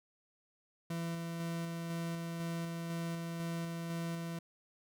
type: tone with tremolo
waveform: 40% pulse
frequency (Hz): 167.6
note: E3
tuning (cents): +29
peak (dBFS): -35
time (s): 0.9-4.39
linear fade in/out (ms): 5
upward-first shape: square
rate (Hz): 2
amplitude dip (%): 25
effects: none